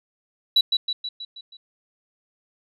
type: tone with echo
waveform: sine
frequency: 3930 Hz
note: B7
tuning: 9 cents flat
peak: -12 dBFS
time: 0.56-0.61 s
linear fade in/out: 5 ms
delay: 160 ms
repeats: 6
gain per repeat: -5 dB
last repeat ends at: 1.57 s
effects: tanh soft clip ceiling -10 dBFS